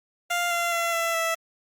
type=tone with pitch steps; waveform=15% pulse; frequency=698.5 / 688.5 / 678.6 / 668.9 / 659.3 Hz; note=F5 / F5 / F5 / E5 / E5; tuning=0 / -25 / -50 / +25 / 0 cents; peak=-17 dBFS; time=0.3-1.35 s; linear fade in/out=10 ms; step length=210 ms; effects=Opus 48 kbps